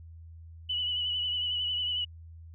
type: tone with vibrato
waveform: sine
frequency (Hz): 2960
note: F#7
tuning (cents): 0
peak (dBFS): -28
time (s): 0.69-2.05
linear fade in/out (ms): 10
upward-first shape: triangle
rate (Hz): 11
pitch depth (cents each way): 43
effects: added 82 Hz sine -45 dBFS peak until 2.54 s